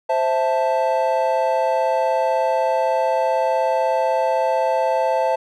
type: chord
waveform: triangle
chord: A minor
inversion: first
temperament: equal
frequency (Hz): 523.3 / 659.3 / 880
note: C5 / E5 / A5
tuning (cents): 0 / 0 / 0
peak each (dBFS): -19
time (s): 0.09-5.36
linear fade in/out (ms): 10
effects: none